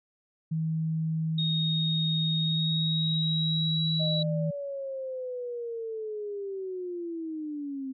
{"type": "tone", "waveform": "sine", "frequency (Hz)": 160, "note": "D#3", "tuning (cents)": 49, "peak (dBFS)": -26, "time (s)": [0.51, 4.51], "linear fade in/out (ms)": 10}
{"type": "tone with pitch glide", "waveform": "sine", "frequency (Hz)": [3729, 3912], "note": ["A#7", "B7"], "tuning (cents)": [0, -17], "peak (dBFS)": -28, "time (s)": [1.38, 4.23], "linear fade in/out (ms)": 5, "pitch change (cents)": 83, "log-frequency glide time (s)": [2.38, 3.92]}
{"type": "linear sweep", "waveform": "sine", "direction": "down", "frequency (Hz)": [622.3, 260.7], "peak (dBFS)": -32, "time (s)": [3.99, 7.93], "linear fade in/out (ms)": 20}
{"effects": []}